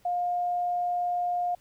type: tone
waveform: sine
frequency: 709 Hz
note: F5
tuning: 26 cents sharp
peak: -25 dBFS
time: 0.05-1.55 s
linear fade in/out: 5 ms
effects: pink hiss -63 dBFS RMS until 1.6 s